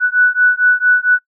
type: beating tone pair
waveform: sine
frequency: 1480 / 1484.4 Hz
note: F#6 / F#6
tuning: 0 / +5 cents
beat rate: 4.4 Hz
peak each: -12 dBFS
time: 0-1.19 s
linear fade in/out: 50 ms
effects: noise-tail reverb RT60 0.1 s tail -24 dB re dry